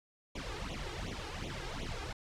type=noise with flanger; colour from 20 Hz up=pink; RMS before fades=-40 dBFS; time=0.35-2.13 s; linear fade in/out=5 ms; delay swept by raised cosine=0.3 to 2.5 ms; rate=2.7 Hz; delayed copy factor=+1; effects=low-pass 5000 Hz 12 dB/octave